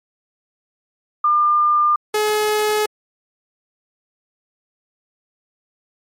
sine / sawtooth tone pair in turn, 1201 / 424.6 Hz, D6 / G#4, +38 / +38 cents, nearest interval octave + tritone, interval 1800 cents, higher first, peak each -12 dBFS, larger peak neither, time 1.24-1.96 / 2.14-2.86 s, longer neither, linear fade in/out 5 ms, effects MP3 64 kbps

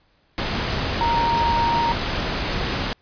sine tone in noise, 932.3 Hz, A#5, in tune, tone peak -18 dBFS, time 1.01-1.92 s, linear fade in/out 0 ms, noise pink, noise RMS -24 dBFS, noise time 0.38-2.93 s, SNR +3 dB, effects pink hiss -62 dBFS RMS until 3.01 s + resampled to 11025 Hz

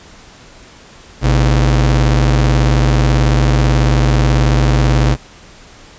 45% pulse ring-modulated tone, 92.5 Hz, F#2, in tune, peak -6 dBFS, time 1.21-5.17 s, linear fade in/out 50 ms, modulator 37.1 Hz, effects pink hiss -40 dBFS RMS until 5.98 s + resampled to 16000 Hz

